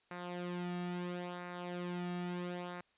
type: tone with flanger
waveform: sawtooth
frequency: 177.2 Hz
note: F3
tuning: 25 cents sharp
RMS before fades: -41 dBFS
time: 0.11-2.81 s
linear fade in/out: 2 ms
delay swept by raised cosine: 0.3 to 2 ms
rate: 0.74 Hz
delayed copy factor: -0.65
effects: white hiss -73 dBFS RMS until 2.97 s + resampled to 8000 Hz